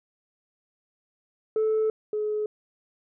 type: tone pair in turn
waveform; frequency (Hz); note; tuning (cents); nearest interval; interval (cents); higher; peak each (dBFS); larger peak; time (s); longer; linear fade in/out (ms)
sine; 436.5 / 424.3; A4 / G#4; -14 / +37; unison; 49; first; -19 / -24; first; 1.56-1.9 / 2.13-2.46; first; 2
effects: tanh soft clip ceiling -19 dBFS